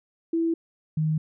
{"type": "tone pair in turn", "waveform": "sine", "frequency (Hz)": [330.6, 156.02], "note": ["E4", "D#3"], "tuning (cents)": [5, 5], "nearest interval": "octave + minor second", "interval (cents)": 1300, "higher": "first", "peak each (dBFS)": -21, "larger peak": "neither", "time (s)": [[0.33, 0.54], [0.97, 1.18]], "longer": "neither", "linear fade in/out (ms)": 5, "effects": []}